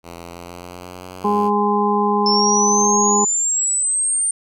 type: tone with pitch glide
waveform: 5% pulse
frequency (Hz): 85.7 to 92.92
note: F2 to F#2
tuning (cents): -32 to +8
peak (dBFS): -22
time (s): 0.03-1.51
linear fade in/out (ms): 50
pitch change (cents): +140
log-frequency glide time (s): 0.22-1.32
type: harmonic tone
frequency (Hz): 206.4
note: G#3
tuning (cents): -10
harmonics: 1 / 2 / 4 / 5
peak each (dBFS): -20 / -20 / -20 / -20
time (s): 1.24-3.25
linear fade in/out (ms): 10
type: linear sweep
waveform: sine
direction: up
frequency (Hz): 5290 to 8920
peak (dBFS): -16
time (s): 2.26-4.31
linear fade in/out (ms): 2
effects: none